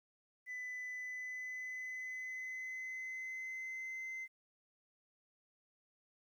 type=tone with pitch glide; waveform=sine; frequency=2000 to 2065 Hz; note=B6 to C7; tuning=+21 to -23 cents; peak=-39 dBFS; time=0.46-4.28 s; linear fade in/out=50 ms; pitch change=+56 cents; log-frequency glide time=0.93-4.13 s; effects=tanh soft clip ceiling -40 dBFS + 12-bit